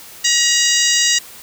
harmonic tone with a mistuned harmonic, 954 Hz, A#5, 40 cents sharp, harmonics 2 / 3 / 4 / 5 / 6 / 7 / 8, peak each -20 / -20 / -20 / -20 / -20 / -20 / -20 dBFS, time 0.24-1.19 s, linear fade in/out 10 ms, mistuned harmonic 6, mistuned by +25 cents, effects white hiss -38 dBFS RMS until 1.42 s

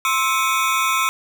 25% pulse ring-modulated tone, 1184 Hz, D6, 14 cents sharp, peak -10 dBFS, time 0.05-1.09 s, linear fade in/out 0 ms, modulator 130 Hz, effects none

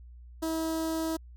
sawtooth tone with notch filter, 322.4 Hz, E4, 38 cents flat, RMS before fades -31 dBFS, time 0.42-1.17 s, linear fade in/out 10 ms, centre 2300 Hz, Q 0.79, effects added 60 Hz sine -46 dBFS peak until 1.36 s

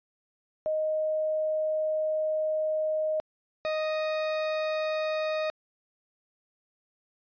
sine / 40% pulse tone pair in turn, 622.3 / 622.3 Hz, D#5 / D#5, 0 / 0 cents, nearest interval unison, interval 0 cents, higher neither, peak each -25 / -26 dBFS, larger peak first, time 0.66-3.2 / 3.65-5.5 s, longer first, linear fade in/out 0 ms, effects resampled to 11025 Hz

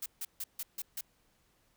blue noise bursts, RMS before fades -38 dBFS, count 6, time 0.02-1.01 s, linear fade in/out 5 ms, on 40 ms, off 150 ms, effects pink hiss -71 dBFS RMS until 1.76 s

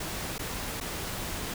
pink noise with dropouts, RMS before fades -35 dBFS, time 0-1.54 s, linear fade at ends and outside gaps 5 ms, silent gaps 0.382-0.392 / 0.803-0.809 s, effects none

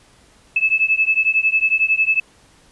sine beating tone pair, 2604 / 2615 Hz, E7 / E7, -22 / -15 cents, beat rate 11 Hz, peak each -17 / -17 dBFS, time 0.56-2.2 s, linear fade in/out 5 ms, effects pink hiss -52 dBFS RMS until 2.71 s + resampled to 24000 Hz

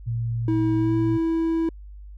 sine tone, 116.2 Hz, A#2, 5 cents flat, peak -23 dBFS, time 0.06-1.18 s, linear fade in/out 20 ms
triangle tone with pitch glide, 321.7 to 327.5 Hz, E4 to E4, -42 to -11 cents, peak -18 dBFS, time 0.48-1.69 s, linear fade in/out 2 ms, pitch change +31 cents, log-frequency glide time 0.77-0.95 s
effects added 50 Hz sine -38 dBFS peak until 2.17 s

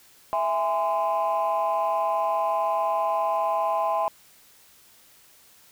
sine chord, E augmented, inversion none, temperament just, 659.3 / 824.1 / 1030.1 Hz, E5 / G#5 / B#5, 0 / -14 / -27 cents, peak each -25 dBFS, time 0.33-4.08 s, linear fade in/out 0 ms, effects tanh soft clip ceiling -16 dBFS + white hiss -55 dBFS RMS until 5.71 s

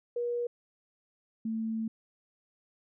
sine tone pair in turn, 479.5 / 222.9 Hz, A#4 / A3, +49 / +23 cents, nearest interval octave + minor second, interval 1326 cents, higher first, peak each -29 / -30 dBFS, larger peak first, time 0.16-0.47 / 1.45-1.88 s, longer second, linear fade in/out 5 ms, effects none

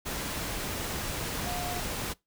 sine tone in noise, 713 Hz, F5, 36 cents sharp, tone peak -36 dBFS, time 1.45-1.81 s, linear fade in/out 20 ms, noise pink, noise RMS -34 dBFS, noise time 0.05-2.14 s, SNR -5 dB, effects noise-tail reverb RT60 0.2 s tail -23 dB re dry

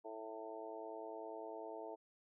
harmonic tone with a mistuned harmonic, 110 Hz, A2, in tune, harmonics 3 / 4 / 5 / 6 / 7 / 8, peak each -54 / -50 / -56 / -50 / -57 / -53 dBFS, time 0.04-1.96 s, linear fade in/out 20 ms, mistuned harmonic 8, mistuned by +34 cents, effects none

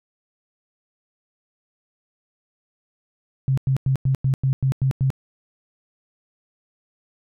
sine tone bursts, 133.4 Hz, C3, 34 cents sharp, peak -16 dBFS, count 9, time 3.48-5.103 s, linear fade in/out 0 ms, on 95 ms, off 96 ms, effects none

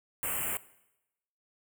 white band-stop noise, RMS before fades -33 dBFS, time 0.23-0.57 s, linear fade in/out 0 ms, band 3000 to 7400 Hz, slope 96 dB/octave, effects noise-tail reverb RT60 0.9 s tail -19 dB re dry

